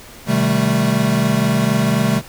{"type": "chord", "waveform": "square", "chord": "A half-diminished seventh", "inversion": "first", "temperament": "equal with one note detuned", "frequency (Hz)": [128.79, 155.56, 196, 220], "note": ["C3", "Eb3", "G3", "A3"], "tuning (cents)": [-27, 0, 0, 0], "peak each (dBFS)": [-21, -22, -20, -19], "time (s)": [0.26, 2.22], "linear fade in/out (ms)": 50, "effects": ["pink hiss -39 dBFS RMS until 2.28 s"]}